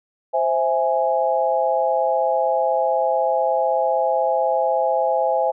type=chord; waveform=sine; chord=C augmented; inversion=none; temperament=equal; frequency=523.3 / 659.3 / 830.6 Hz; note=C5 / E5 / G#5; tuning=0 / 0 / 0 cents; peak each=-21 dBFS; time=0.33-5.52 s; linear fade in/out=20 ms; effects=none